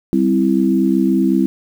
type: chord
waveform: sine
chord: C major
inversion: second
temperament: equal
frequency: 196 / 261.6 / 329.6 Hz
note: G3 / C4 / E4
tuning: 0 / 0 / 0 cents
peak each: -16 dBFS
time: 0.13-1.46 s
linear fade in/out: 0 ms
effects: 7-bit